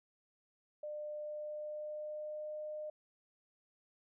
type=tone with pitch glide; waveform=sine; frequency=600 to 608.4 Hz; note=D5 to D#5; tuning=+37 to -39 cents; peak=-40 dBFS; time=0.83-2.9 s; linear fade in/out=5 ms; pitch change=+24 cents; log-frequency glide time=1.12-2.58 s; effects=none